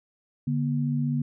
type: tone pair together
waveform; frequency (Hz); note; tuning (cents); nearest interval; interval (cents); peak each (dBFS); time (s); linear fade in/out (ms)
sine; 145.1 / 240.4; D3 / B3; -21 / -46; major sixth; 875; -25 / -27; 0.47-1.22; 5
effects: none